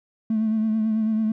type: tone with vibrato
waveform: triangle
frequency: 219.1 Hz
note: A3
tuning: 7 cents flat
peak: -16 dBFS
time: 0.3-1.32 s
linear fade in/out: 5 ms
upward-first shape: triangle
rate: 9.1 Hz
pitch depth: 40 cents each way
effects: tanh soft clip ceiling -16 dBFS